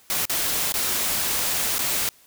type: noise with dropouts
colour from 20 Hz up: white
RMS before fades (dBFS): -24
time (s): 0.1-2.09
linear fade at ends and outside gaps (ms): 1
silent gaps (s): 0.254-0.296 / 0.722-0.74 / 1.783-1.79
effects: white hiss -55 dBFS RMS until 2.26 s